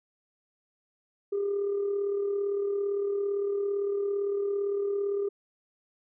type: tone with amplitude modulation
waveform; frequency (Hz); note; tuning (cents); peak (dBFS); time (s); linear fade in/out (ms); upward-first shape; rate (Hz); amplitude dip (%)
sine; 402; G4; +44; -23; 1.32-5.29; 10; sine; 37.7; 45
effects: tanh soft clip ceiling -22 dBFS